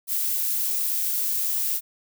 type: noise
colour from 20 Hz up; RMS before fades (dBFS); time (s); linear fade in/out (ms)
violet; -25; 0.07-1.81; 50
effects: none